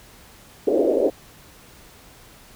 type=band-pass noise; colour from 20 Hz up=white; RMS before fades=-19 dBFS; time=0.67-1.1 s; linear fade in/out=5 ms; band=290 to 570 Hz; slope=48 dB/octave; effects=pink hiss -48 dBFS RMS until 2.55 s